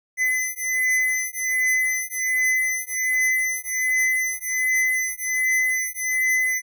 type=beating tone pair; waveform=square; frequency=2024 / 2025.3 Hz; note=B6 / B6; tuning=+42 / +43 cents; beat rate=1.3 Hz; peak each=-24 dBFS; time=0.17-6.62 s; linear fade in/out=50 ms; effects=none